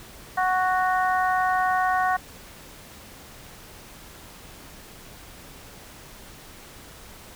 harmonic tone, 370 Hz, F#4, in tune, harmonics 2 / 3 / 4 / 5, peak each -22 / -26 / -28 / -30 dBFS, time 0.37-2.17 s, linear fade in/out 10 ms, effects pink hiss -45 dBFS RMS until 7.35 s

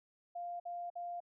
sine tone bursts, 698.5 Hz, F5, in tune, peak -39 dBFS, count 3, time 0.35-1.204 s, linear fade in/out 10 ms, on 250 ms, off 52 ms, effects none

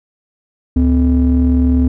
triangle ring-modulated tone, 91.5 Hz, F#2, 19 cents flat, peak -4 dBFS, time 0.76-1.88 s, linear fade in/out 5 ms, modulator 163 Hz, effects none

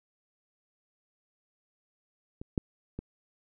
clicks, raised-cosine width 3 ms, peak -27 / -14 / -23 dBFS, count 3, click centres 2.415 / 2.578 / 2.99 s, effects none

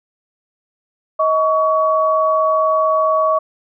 sine tone pair together, 632 / 1126.1 Hz, D#5 / C#6, +27 / +27 cents, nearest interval minor seventh, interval 1000 cents, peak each -15 dBFS, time 1.19-3.39 s, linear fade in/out 10 ms, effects none

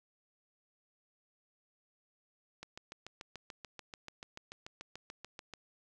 click train, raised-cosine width 0.2 ms, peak -28 dBFS, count 21, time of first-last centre 2.63-5.537 s, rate 6.88 Hz, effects none

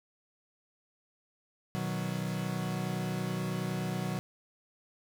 40% pulse chord, B major, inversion none, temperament equal, 123.47 / 155.56 / 185 Hz, B2 / D#3 / F#3, 0 / 0 / 0 cents, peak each -37 / -36 / -34 dBFS, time 1.75-4.19 s, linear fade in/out 0 ms, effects none

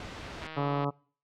pink noise, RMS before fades -41 dBFS, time 0-0.47 s, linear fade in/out 2 ms
click train, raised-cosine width 0.3 ms, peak -25 dBFS, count 68, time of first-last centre 0.42-0.844 s, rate 158 Hz
harmonic tone, 142.3 Hz, C#3, 46 cents sharp, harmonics 1 / 2 / 3 / 4 / 5 / 6 / 7 / 8 / 9, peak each -31 / -34 / -36 / -37 / -38 / -39 / -39 / -40 / -41 dBFS, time 0.56-0.91 s, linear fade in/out 20 ms
effects noise-tail reverb RT60 0.5 s tail -26 dB re dry + low-pass 4000 Hz 12 dB/octave

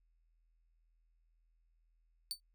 sawtooth tone with exponential decay, 4538 Hz, C#8, 40 cents sharp, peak -30 dBFS, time 2.31-2.4 s, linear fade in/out 0 ms, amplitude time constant 18 ms, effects noise-tail reverb RT60 0.1 s tail -25 dB re dry + added 41 Hz sine -70 dBFS peak until 2.54 s

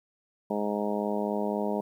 harmonic tone, 103.83 Hz, G#2, in tune, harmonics 2 / 3 / 4 / 5 / 6 / 7 / 8 / 9, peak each -31 / -37 / -33 / -36 / -34 / -39 / -40 / -38 dBFS, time 0.5-1.81 s, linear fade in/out 5 ms, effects 10-bit

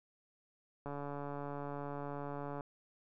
click train, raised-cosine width 1 ms, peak -29 dBFS, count 251, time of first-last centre 0.86-2.608 s, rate 143 Hz, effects none

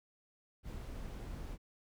brown noise, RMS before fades -44 dBFS, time 0.63-1.58 s, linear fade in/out 50 ms, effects none

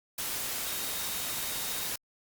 sine tone in noise, 3742 Hz, A#7, 6 cents sharp, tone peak -44 dBFS, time 0.66-1.87 s, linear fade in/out 5 ms, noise white, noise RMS -34 dBFS, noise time 0.18-1.96 s, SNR -13 dB, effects Opus 48 kbps

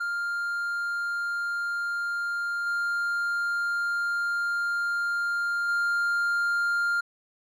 triangle tone with level steps, 1400 Hz, F6, 4 cents sharp, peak -25 / -23 / -21 dBFS, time 0-7.01 s, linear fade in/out 10 ms, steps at 2.66 / 5.68 s, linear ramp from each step 10 ms, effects none

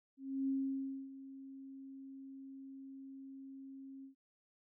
sine tone with ADSR envelope, 270 Hz, C#4, 45 cents flat, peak -32 dBFS, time 0.17-4.15 s, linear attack 310 ms, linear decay 610 ms, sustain -16 dB, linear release 110 ms, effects none

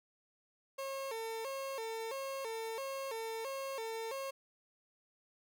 30% pulse tone with vibrato, 493.9 Hz, B4, in tune, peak -36 dBFS, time 0.78-4.31 s, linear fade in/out 10 ms, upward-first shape square, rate 1.5 Hz, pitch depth 160 cents each way, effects none

